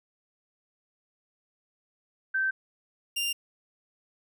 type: tone pair in turn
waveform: sine / sawtooth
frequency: 1552 / 2793 Hz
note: G6 / F7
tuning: -18 / -1 cents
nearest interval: minor seventh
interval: 1017 cents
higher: second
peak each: -24 dBFS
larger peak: neither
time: 2.34-2.51 / 3.16-3.33 s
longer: neither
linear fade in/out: 10 ms
effects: none